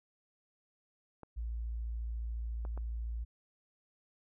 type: clicks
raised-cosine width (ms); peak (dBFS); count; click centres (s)
1; -33; 3; 1.233 / 2.651 / 2.776
type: tone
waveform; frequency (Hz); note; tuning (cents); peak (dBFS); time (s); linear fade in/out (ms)
sine; 57.1; A#1; -35; -35; 1.36-3.25; 20
effects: none